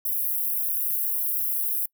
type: high-pass noise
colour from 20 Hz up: white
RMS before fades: -26 dBFS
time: 0.05-1.86 s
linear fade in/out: 5 ms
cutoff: 11000 Hz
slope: 48 dB/octave
effects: noise-tail reverb RT60 0.1 s tail -25 dB re dry